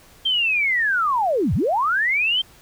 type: linear two-way sweep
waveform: sine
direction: down then up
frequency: 3189 to 68.1 to 3189 Hz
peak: -17 dBFS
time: 0.25-2.42 s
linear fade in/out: 10 ms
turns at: 1.54 s
effects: pink hiss -50 dBFS RMS until 2.61 s